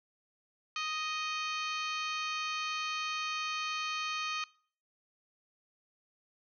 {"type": "harmonic tone", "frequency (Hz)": 623, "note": "D#5", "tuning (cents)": 2, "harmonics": [2, 3, 4, 5, 6, 7, 8, 9, 10], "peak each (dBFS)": [-37, -46, -38, -42, -47, -43, -54, -55, -50], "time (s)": [0.76, 4.44], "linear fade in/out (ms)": 2, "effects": ["noise-tail reverb RT60 0.5 s tail -24 dB re dry"]}